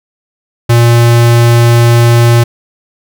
square tone, 118.1 Hz, A#2, 23 cents sharp, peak -4 dBFS, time 0.69-2.44 s, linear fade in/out 10 ms, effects none

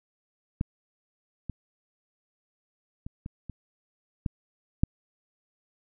clicks, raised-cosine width 5 ms, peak -14 / -21 / -25 / -24 / -25 / -15 / -8 dBFS, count 7, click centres 0.611 / 1.497 / 3.065 / 3.261 / 3.497 / 4.262 / 4.835 s, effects none

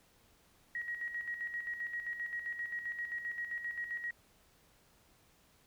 sine tone with tremolo, 1900 Hz, A#6, 33 cents sharp, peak -35 dBFS, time 0.75-4.11 s, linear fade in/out 2 ms, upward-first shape square, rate 7.6 Hz, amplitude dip 55%, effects pink hiss -67 dBFS RMS until 5.66 s

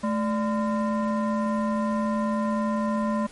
sine tone with frequency modulation, 217.4 Hz, A3, 21 cents flat, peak -22 dBFS, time 0.03-3.27 s, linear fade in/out 10 ms, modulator 805 Hz, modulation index 0.88, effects pink hiss -48 dBFS RMS until 3.31 s + MP3 48 kbps

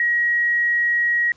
sine tone, 1900 Hz, A#6, 33 cents sharp, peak -16 dBFS, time 0-1.32 s, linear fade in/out 2 ms, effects pink hiss -55 dBFS RMS until 1.36 s + resampled to 16000 Hz

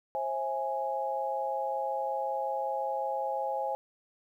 sine chord, C augmented, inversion none, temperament equal with one note detuned, 533.9 / 659.3 / 830.6 Hz, C5 / E5 / G#5, +35 / 0 / 0 cents, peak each -34 / -37 / -32 dBFS, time 0.15-3.75 s, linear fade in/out 0 ms, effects 11-bit

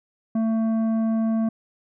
sine tone with tanh clipping, 223.4 Hz, A3, 27 cents sharp, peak -21 dBFS, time 0.35-1.49 s, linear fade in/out 5 ms, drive 9 dB, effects none

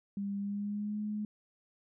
sine tone with pitch glide, 200 to 210.7 Hz, G3 to G#3, +35 to +25 cents, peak -33 dBFS, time 0.17-1.25 s, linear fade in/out 2 ms, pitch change +90 cents, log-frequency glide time 0.38-0.99 s, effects none

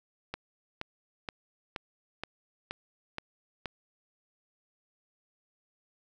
click train, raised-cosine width 0.3 ms, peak -19 dBFS, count 8, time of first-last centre 0.34-3.658 s, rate 2.11 Hz, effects none

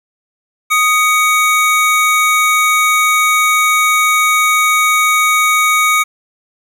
square tone pair together, 1244 / 2250 Hz, D#6 / C#7, -1 / +25 cents, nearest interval minor seventh, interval 1026 cents, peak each -13 dBFS, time 0.7-6.04 s, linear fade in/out 20 ms, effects 8-bit

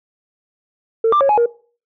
sine tone with pitch steps, 450.9 / 1183 / 550 / 839 / 471.9 Hz, A4 / D6 / C#5 / G#5 / A#4, +42 / +12 / -14 / +17 / +21 cents, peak -9 dBFS, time 1.04-1.46 s, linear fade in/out 5 ms, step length 84 ms, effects noise-tail reverb RT60 0.4 s tail -21 dB re dry + tanh soft clip ceiling -8 dBFS

